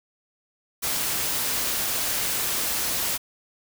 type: noise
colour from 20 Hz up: white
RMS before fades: -26 dBFS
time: 0.82-3.18 s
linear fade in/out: 20 ms
effects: none